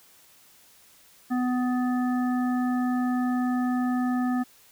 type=harmonic tone; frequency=249.8 Hz; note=B3; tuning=20 cents sharp; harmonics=1 / 3 / 5 / 7; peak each=-23 / -33 / -37 / -40 dBFS; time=1.3-4.44 s; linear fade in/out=20 ms; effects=white hiss -56 dBFS RMS until 4.71 s